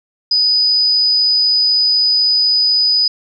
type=tone; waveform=sine; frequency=4978 Hz; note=D#8; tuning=in tune; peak=-10 dBFS; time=0.31-3.08 s; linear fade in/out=5 ms; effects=none